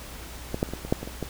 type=clicks; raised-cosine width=2 ms; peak=-14 / -9 / -27 / -18 / -20 / -7 / -19 / -22 / -15 dBFS; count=9; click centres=0.544 / 0.629 / 0.689 / 0.736 / 0.85 / 0.925 / 1.03 / 1.075 / 1.227 s; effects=added 60 Hz sine -42 dBFS peak until 1.29 s + pink hiss -42 dBFS RMS until 1.29 s